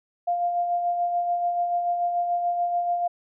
sine tone with tremolo, 700 Hz, F5, 4 cents sharp, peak -20 dBFS, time 0.27-3.08 s, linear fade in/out 10 ms, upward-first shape sine, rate 6.9 Hz, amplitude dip 40%, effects none

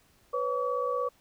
sine tone cluster, 497.2 / 554 / 1140 Hz, B4 / C#5 / C#6, +12 / -1 / +48 cents, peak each -30 / -34 / -31 dBFS, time 0.33-1.09 s, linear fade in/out 10 ms, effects pink hiss -64 dBFS RMS until 1.2 s

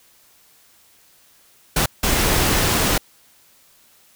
pink noise bursts at uneven times, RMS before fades -18 dBFS, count 2, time 1.76-1.86 / 2.03-2.98 s, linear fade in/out 5 ms, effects white hiss -54 dBFS RMS until 4.15 s

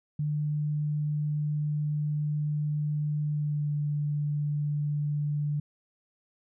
sine tone with pitch glide, 149.4 to 147.34 Hz, D3 to D3, +30 to +6 cents, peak -26 dBFS, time 0.19-5.6 s, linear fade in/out 5 ms, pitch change -24 cents, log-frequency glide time 3.27-3.71 s, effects none

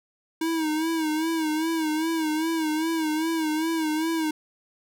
square tone with vibrato, 318 Hz, D#4, 38 cents sharp, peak -24 dBFS, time 0.41-4.31 s, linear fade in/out 5 ms, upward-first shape sine, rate 2.5 Hz, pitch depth 66 cents each way, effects none

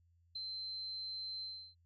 sine tone with ADSR envelope, 4100 Hz, C8, 36 cents flat, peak -38 dBFS, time 0.35-1.75 s, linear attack 8 ms, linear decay 17 ms, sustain -2 dB, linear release 330 ms, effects added 85 Hz sine -67 dBFS peak until 1.85 s + MP3 64 kbps

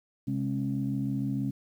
sine tone cluster, 131.6 / 206.3 / 272.5 Hz, C3 / G#3 / C#4, +10 / -11 / -29 cents, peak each -31 / -32 / -31 dBFS, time 0.27-1.51 s, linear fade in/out 10 ms, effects tanh soft clip ceiling -19 dBFS + 10-bit

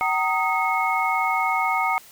sine tone cluster, 761 / 925 / 1249 / 2181 Hz, F#5 / A#5 / D#6 / C#7, +48 / -14 / +6 / -29 cents, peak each -25 dBFS, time 0.01-1.98 s, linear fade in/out 0 ms, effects white hiss -48 dBFS RMS until 2.11 s

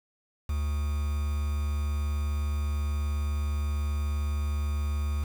triangle tone with quantisation, 73.42 Hz, D2, in tune, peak -24 dBFS, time 0.49-5.24 s, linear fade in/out 5 ms, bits 7, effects none

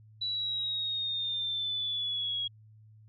sine exponential sweep, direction down, 3951 to 3298 Hz, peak -30 dBFS, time 0.21-2.48 s, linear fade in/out 10 ms, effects added 108 Hz sine -53 dBFS peak until 3.08 s

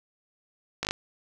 slowing click train, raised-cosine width 0.2 ms, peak -11 dBFS, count 5, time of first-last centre 0.83-0.909 s, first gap 19 ms, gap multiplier 1.03, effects none

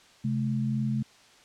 sine tone pair together, 132.2 / 215.4 Hz, C3 / A3, +18 / -37 cents, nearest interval minor sixth, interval 845 cents, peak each -28 dBFS, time 0.24-1.03 s, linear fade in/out 10 ms, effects white hiss -56 dBFS RMS until 1.44 s + low-pass 6000 Hz 12 dB/octave

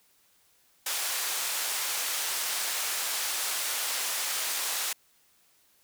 white band-pass noise, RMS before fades -31 dBFS, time 0.86-4.93 s, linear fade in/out 5 ms, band 660 to 12000 Hz, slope 12 dB/octave, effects white hiss -65 dBFS RMS until 5.83 s

